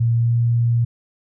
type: tone with pitch glide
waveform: sine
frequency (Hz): 116.54 to 117.89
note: A#2 to A#2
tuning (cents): 0 to +20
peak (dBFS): -14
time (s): 0-0.85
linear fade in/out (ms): 10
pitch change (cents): +20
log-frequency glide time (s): 0.15-0.34
effects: none